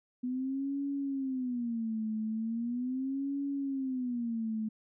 sine tone with vibrato, 246.9 Hz, B3, in tune, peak -31 dBFS, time 0.23-4.69 s, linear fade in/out 10 ms, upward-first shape sine, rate 0.39 Hz, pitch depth 220 cents each way, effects none

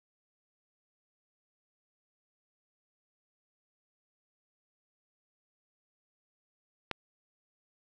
click, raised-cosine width 0.3 ms, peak -16 dBFS, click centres 6.913 s, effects none

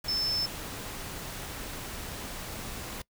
sine tone in noise, 5274 Hz, E8, in tune, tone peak -27 dBFS, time 0.08-0.46 s, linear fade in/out 5 ms, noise pink, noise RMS -39 dBFS, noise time 0.04-3.02 s, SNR +9 dB, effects noise-tail reverb RT60 0.1 s tail -22 dB re dry

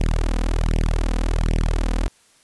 sawtooth tone with flanger, 40.04 Hz, E1, 50 cents flat, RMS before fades -20 dBFS, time 0-2.08 s, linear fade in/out 0 ms, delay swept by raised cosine 0.35 to 4.05 ms, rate 1.3 Hz, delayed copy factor +1, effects white hiss -56 dBFS RMS until 2.43 s + resampled to 24000 Hz

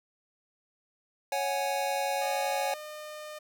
square chord, C# suspended fourth, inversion none, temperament equal, 554.4 / 740 / 830.6 Hz, C#5 / F#5 / G#5, 0 / 0 / 0 cents, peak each -33 / -34 / -33 dBFS, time 1.32-2.74 s, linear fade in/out 2 ms
sawtooth tone, 607 Hz, D#5, 43 cents flat, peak -36 dBFS, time 2.21-3.39 s, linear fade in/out 10 ms
effects none

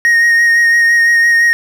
triangle tone with vibrato, 1864.7 Hz, A#6, in tune, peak -5 dBFS, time 0.05-1.53 s, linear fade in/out 0 ms, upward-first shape sine, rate 5.9 Hz, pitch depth 18 cents each way, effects 7-bit

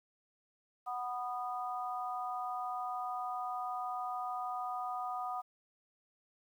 harmonic tone, 246.6 Hz, B3, 2 cents flat, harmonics 3 / 4 / 5, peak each -38 / -45 / -40 dBFS, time 0.86-5.42 s, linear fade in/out 20 ms, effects 11-bit

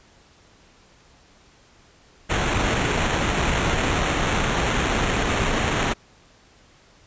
pink noise with sample-and-hold, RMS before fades -22 dBFS, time 2.29-5.94 s, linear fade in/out 20 ms, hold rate 4900 Hz, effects pink hiss -54 dBFS RMS until 7.06 s + resampled to 16000 Hz

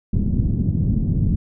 white low-pass noise, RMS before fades -19 dBFS, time 0.13-1.36 s, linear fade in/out 5 ms, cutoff 200 Hz, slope 24 dB/octave, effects none

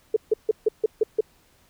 sine tone bursts, 436 Hz, A4, 16 cents flat, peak -15 dBFS, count 7, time 0.14-1.208 s, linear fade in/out 5 ms, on 24 ms, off 150 ms, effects pink hiss -60 dBFS RMS until 1.69 s

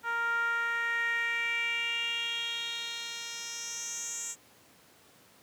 10% pulse tone with band-pass filter sweep, 466.2 Hz, A#4, in tune, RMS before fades -33 dBFS, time 0.03-4.36 s, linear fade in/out 50 ms, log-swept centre 1200 to 7500 Hz, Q 4.4, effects pink hiss -59 dBFS RMS until 5.42 s + high-pass 150 Hz 12 dB/octave

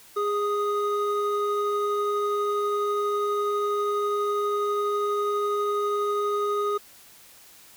triangle tone pair together, 410.8 / 1244.6 Hz, G#4 / D#6, -19 / 0 cents, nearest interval octave + perfect fifth, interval 1919 cents, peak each -23 / -25 dBFS, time 0.16-6.78 s, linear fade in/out 10 ms, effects white hiss -51 dBFS RMS until 7.76 s

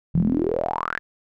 sawtooth tone with band-pass filter sweep, 41.29 Hz, E1, 4 cents sharp, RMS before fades -23 dBFS, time 0.14-0.99 s, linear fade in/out 0 ms, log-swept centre 150 to 1800 Hz, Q 9.4, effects none

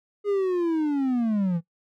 triangle linear sweep, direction down, 415.3 to 162.1 Hz, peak -19 dBFS, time 0.24-1.61 s, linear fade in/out 50 ms, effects noise-tail reverb RT60 0.1 s tail -19 dB re dry

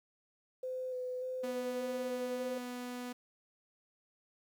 sine tone with vibrato, 508 Hz, B4, 49 cents sharp, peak -36 dBFS, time 0.63-2.58 s, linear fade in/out 5 ms, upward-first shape square, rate 1.7 Hz, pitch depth 14 cents each way
sawtooth tone, 246.9 Hz, B3, in tune, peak -36 dBFS, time 1.43-3.13 s, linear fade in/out 10 ms
effects 11-bit

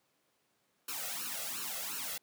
white noise with flanger, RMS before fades -39 dBFS, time 0.88-2.18 s, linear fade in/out 5 ms, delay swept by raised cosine 0.71 to 1.54 ms, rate 2.8 Hz, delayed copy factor +0.9, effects pink hiss -75 dBFS RMS until 2.22 s + high-pass 200 Hz 12 dB/octave

